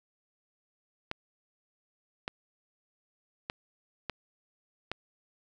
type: clicks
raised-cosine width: 0.3 ms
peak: -17 dBFS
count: 5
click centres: 1.114 / 2.279 / 3.499 / 4.097 / 4.916 s
effects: none